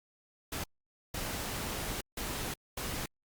pink noise bursts at uneven times, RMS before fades -37 dBFS, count 4, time 0.52-0.64 / 1.14-2.01 / 2.17-2.54 / 2.77-3.06 s, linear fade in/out 5 ms, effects Opus 48 kbps

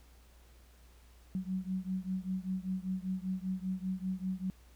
sine beating tone pair, 184.9 / 190 Hz, F#3 / F#3, -1 / +46 cents, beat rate 5.1 Hz, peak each -36 / -37 dBFS, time 1.35-4.5 s, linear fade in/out 0 ms, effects added 60 Hz sine -57 dBFS peak until 4.75 s + pink hiss -65 dBFS RMS until 4.75 s

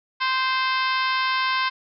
harmonic tone, 521 Hz, C5, 7 cents flat, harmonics 2 / 3 / 4 / 5 / 6 / 7 / 8 / 9 / 10, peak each -23 / -27 / -29 / -31 / -33 / -34 / -35 / -36 / -37 dBFS, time 0.2-1.7 s, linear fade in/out 20 ms, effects none

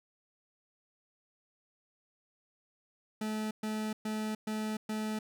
40% pulse tone bursts, 216 Hz, A3, 32 cents flat, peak -32 dBFS, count 5, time 3.21-5.19 s, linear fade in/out 5 ms, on 300 ms, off 120 ms, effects none

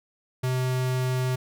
square tone, 128.1 Hz, C3, 36 cents flat, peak -24 dBFS, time 0.43-1.36 s, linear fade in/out 10 ms, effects none

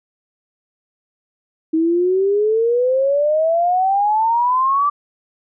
sine exponential sweep, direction up, 315.8 to 1174.7 Hz, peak -13 dBFS, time 1.73-4.9 s, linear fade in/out 10 ms, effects none

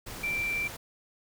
sine tone in noise, 2349 Hz, D7, in tune, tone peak -28 dBFS, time 0.23-0.68 s, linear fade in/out 10 ms, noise pink, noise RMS -41 dBFS, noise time 0.06-0.77 s, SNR +10 dB, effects none

